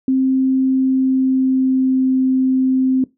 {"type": "tone with pitch glide", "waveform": "sine", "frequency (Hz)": [263, 260.6], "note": ["C4", "C4"], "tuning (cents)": [9, -7], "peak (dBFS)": -12, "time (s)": [0.08, 3.04], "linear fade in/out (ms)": 2, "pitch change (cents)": -16, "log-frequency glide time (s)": [0.65, 2.14], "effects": ["noise-tail reverb RT60 0.2 s tail -20 dB re dry"]}